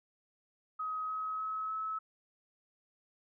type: tone with pitch steps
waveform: sine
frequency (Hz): 1265 / 1275.3 / 1285.6 / 1296.1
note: D#6 / D#6 / E6 / E6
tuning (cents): +28 / +42 / -44 / -30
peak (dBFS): -34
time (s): 0.79-1.99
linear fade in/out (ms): 10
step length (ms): 300
effects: none